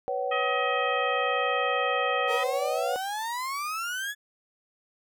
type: chord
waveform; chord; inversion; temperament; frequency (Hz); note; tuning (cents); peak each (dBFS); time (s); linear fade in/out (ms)
sine; B suspended second; none; equal with one note detuned; 493.9 / 554.4 / 758.6; B4 / C#5 / F#5; 0 / 0 / +43; -31; 0.08-2.96; 0
type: harmonic tone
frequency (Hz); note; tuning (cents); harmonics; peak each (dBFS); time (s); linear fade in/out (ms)
633; D#5; +30; 2 / 3 / 4 / 5; -29 / -32 / -33 / -36; 0.31-2.44; 10
type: exponential sweep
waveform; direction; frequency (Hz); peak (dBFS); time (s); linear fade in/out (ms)
35% pulse; up; 450 to 1719; -28; 2.27-4.15; 50
effects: none